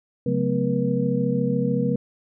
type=tone cluster; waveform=sine; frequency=137.3 / 183.2 / 217 / 250.7 / 480.1 Hz; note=C#3 / F#3 / A3 / B3 / B4; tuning=-16 / -17 / -24 / +26 / -49 cents; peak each=-26 dBFS; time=0.26-1.96 s; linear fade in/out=5 ms; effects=none